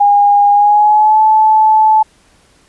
sine tone with pitch glide, 815 to 868.5 Hz, G#5 to A5, -33 to -23 cents, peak -5 dBFS, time 0-2.03 s, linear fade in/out 10 ms, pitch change +110 cents, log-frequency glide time 0.52-1.21 s, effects pink hiss -50 dBFS RMS until 2.68 s + resampled to 24000 Hz

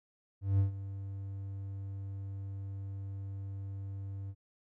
triangle tone with ADSR envelope, 98 Hz, G2, in tune, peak -21 dBFS, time 0.41-4.35 s, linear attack 180 ms, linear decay 120 ms, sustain -15 dB, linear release 55 ms, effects none

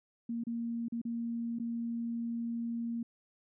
sine tone with dropouts, 233.1 Hz, A#3, in tune, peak -33 dBFS, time 0.29-3.03 s, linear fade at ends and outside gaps 5 ms, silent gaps 0.438-0.468 / 0.884-0.922 / 1.016-1.051 / 1.588-1.598 s, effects none

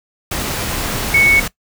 sine tone in noise, 2216 Hz, C#7, 1 cent flat, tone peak -8 dBFS, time 1.14-1.4 s, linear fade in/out 5 ms, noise pink, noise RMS -21 dBFS, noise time 0.31-1.48 s, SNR +10 dB, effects noise-tail reverb RT60 0.1 s tail -19 dB re dry

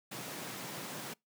pink high-pass noise, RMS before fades -43 dBFS, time 0.11-1.14 s, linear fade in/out 10 ms, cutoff 120 Hz, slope 48 dB/octave, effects noise-tail reverb RT60 0.2 s tail -26 dB re dry

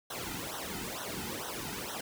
pink noise with flanger, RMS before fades -39 dBFS, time 0.1-2.01 s, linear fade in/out 5 ms, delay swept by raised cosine 0.41 to 1.81 ms, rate 2.2 Hz, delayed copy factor -0.95, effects none

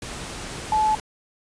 sine tone in noise, 863 Hz, A5, 34 cents flat, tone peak -17 dBFS, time 0.72-0.95 s, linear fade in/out 2 ms, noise pink, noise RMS -34 dBFS, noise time 0.02-1 s, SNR +14 dB, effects resampled to 22050 Hz

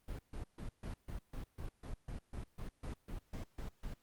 brown noise bursts, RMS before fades -43 dBFS, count 16, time 0.08-3.94 s, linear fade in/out 5 ms, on 110 ms, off 140 ms, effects pink hiss -75 dBFS RMS until 4.02 s + Opus 32 kbps

